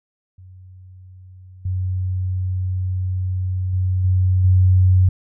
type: tone with level steps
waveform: sine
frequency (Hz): 92.5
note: F#2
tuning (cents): 0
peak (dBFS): -39 / -19 / -16 / -13 / -10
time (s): 0.38-5.09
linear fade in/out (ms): 5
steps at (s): 1.65 / 3.73 / 4.04 / 4.44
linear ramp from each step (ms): 5
effects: none